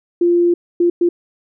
sine tone bursts at uneven times, 347.1 Hz, F4, 11 cents flat, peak -10 dBFS, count 3, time 0.21-0.54 / 0.8-0.9 / 1.01-1.09 s, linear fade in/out 5 ms, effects none

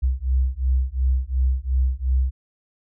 sine beating tone pair, 63.2 / 66 Hz, B1 / C2, +41 / +16 cents, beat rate 2.8 Hz, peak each -21 dBFS, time 0.02-2.31 s, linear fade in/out 20 ms, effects none

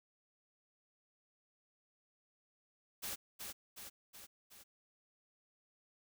white noise with echo, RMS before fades -42 dBFS, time 3.02-3.16 s, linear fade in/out 20 ms, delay 370 ms, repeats 4, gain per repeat -4 dB, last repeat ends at 4.64 s, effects none

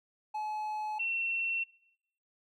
triangle / sine tone pair in turn, 854 / 2711 Hz, G#5 / E7, +48 / +48 cents, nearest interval octave + minor sixth, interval 2000 cents, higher second, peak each -31 / -30 dBFS, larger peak second, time 0.34-0.99 / 0.99-1.64 s, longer neither, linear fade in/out 10 ms, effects noise-tail reverb RT60 0.8 s tail -22 dB re dry

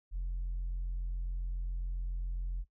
sine tone, 43.65 Hz, F1, in tune, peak -31 dBFS, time 0.11-2.65 s, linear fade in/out 50 ms, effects noise-tail reverb RT60 0.1 s tail -19 dB re dry + tanh soft clip ceiling -31 dBFS

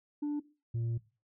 sine tone pair in turn, 293.7 / 116.08 Hz, D4 / A#2, 0 / -7 cents, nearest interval octave + major third, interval 1607 cents, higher first, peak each -28 dBFS, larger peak neither, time 0.22-0.4 / 0.74-0.98 s, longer second, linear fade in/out 10 ms, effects noise-tail reverb RT60 0.3 s tail -18 dB re dry + tanh soft clip ceiling -30 dBFS

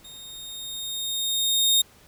sawtooth tone with level ramp, 3700 Hz, A#7, 14 cents flat, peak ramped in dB -39 to -13 dBFS, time 0.04-1.82 s, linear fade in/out 10 ms, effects pink hiss -54 dBFS RMS until 2.07 s

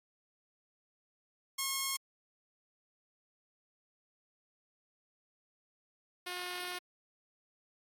5% pulse tone pair in turn, 1082 / 358.8 Hz, C#6 / F4, -42 / +47 cents, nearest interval octave + perfect fifth, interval 1911 cents, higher first, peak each -21 / -27 dBFS, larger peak first, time 1.58-1.97 / 6.26-6.79 s, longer second, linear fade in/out 10 ms, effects AAC 64 kbps

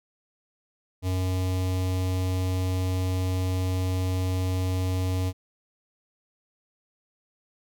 square tone with notch filter, 92.5 Hz, F#2, in tune, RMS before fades -26 dBFS, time 1.02-5.33 s, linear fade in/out 50 ms, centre 1500 Hz, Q 1.3, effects none

